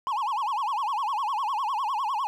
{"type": "tone with vibrato", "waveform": "triangle", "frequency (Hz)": 962, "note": "B5", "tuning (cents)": -46, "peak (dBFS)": -23, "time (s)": [0.07, 2.27], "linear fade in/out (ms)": 0, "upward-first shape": "sine", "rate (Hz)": 9.9, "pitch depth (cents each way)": 270, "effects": []}